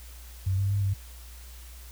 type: tone with pitch steps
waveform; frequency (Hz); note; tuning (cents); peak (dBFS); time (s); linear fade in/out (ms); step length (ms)
sine; 95 / 98.5 / 100.7 / 98.1; F#2 / G2 / G2 / G2; +46 / +9 / +47 / +2; -23; 0.46-0.94; 10; 120
effects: added 60 Hz sine -43 dBFS peak until 1.91 s + white hiss -51 dBFS RMS until 1.91 s